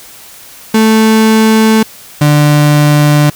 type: tone pair in turn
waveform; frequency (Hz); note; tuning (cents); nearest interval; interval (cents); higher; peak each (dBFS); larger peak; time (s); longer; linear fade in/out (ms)
35% pulse; 220 / 147.98; A3 / D3; 0 / +13; perfect fifth; 687; first; -3; neither; 0.74-1.83 / 2.21-3.3; neither; 5
effects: white hiss -34 dBFS RMS until 3.35 s